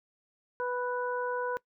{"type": "harmonic tone", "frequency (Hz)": 493.9, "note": "B4", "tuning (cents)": 0, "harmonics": [1, 2, 3], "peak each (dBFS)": [-32, -35, -37], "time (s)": [0.6, 1.57], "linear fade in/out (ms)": 0, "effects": ["noise-tail reverb RT60 0.1 s tail -21 dB re dry"]}